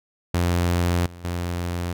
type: tone with level steps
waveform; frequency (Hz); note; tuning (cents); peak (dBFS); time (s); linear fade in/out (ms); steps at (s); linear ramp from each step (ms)
sawtooth; 87.31; F2; 0; -15 / -35 / -21; 0.34-1.93; 5; 1.06 / 1.24; 5
effects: none